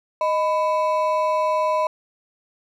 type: ring-modulated tone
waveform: triangle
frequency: 810 Hz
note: G#5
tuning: 43 cents flat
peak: -13 dBFS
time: 0.21-1.87 s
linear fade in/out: 2 ms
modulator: 189 Hz
effects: none